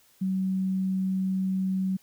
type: tone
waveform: sine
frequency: 189.1 Hz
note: F#3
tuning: 38 cents sharp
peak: -24 dBFS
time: 0.21-1.97 s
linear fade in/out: 10 ms
effects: white hiss -61 dBFS RMS until 2.02 s